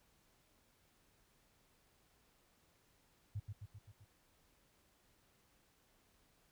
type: tone with echo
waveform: sine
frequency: 102.6 Hz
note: G#2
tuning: 21 cents flat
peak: -38 dBFS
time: 3.35-3.4 s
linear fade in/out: 10 ms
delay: 130 ms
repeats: 5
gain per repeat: -4 dB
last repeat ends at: 4.05 s
effects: pink hiss -73 dBFS RMS until 6.51 s